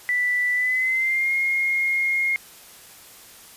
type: tone with pitch glide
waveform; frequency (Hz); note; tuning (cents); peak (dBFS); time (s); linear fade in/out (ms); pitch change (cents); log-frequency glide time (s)
sine; 1975.5 to 2142; B6 to C7; 0 to +40; -19; 0.09-2.36; 0; +140; 0.53-1.33
effects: white hiss -46 dBFS RMS until 3.56 s + resampled to 32000 Hz